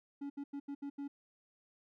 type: tone bursts at uneven times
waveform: triangle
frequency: 282.3 Hz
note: C#4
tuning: 32 cents sharp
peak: -37 dBFS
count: 6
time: 0.21-0.3 / 0.37-0.44 / 0.53-0.6 / 0.68-0.75 / 0.82-0.9 / 0.98-1.08 s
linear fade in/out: 10 ms
effects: none